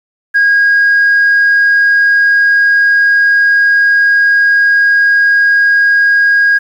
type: tone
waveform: sine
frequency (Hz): 1636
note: G#6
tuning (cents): -26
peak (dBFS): -4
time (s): 0.34-6.59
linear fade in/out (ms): 20
effects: tanh soft clip ceiling -3 dBFS + 7-bit